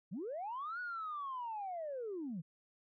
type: linear two-way sweep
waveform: sine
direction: up then down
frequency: 146.83 to 1480 to 146.83 Hz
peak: -38 dBFS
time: 0.11-2.42 s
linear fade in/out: 20 ms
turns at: 0.8 s
effects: tanh soft clip ceiling -35 dBFS